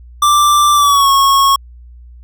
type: tone with pitch glide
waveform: square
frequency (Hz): 1177 to 1098.2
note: D6 to C#6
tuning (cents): +3 to -17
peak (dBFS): -8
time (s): 0.22-1.56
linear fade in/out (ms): 5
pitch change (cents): -120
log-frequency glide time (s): 0.74-1.09
effects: added 60 Hz sine -34 dBFS peak until 2.23 s